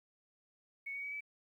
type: tone with pitch steps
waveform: sine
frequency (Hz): 2217 / 2244 / 2271 / 2299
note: C#7 / C#7 / C#7 / D7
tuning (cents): 0 / +21 / +41 / -37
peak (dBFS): -39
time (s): 0.86-1.208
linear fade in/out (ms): 10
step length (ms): 87
effects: 12-bit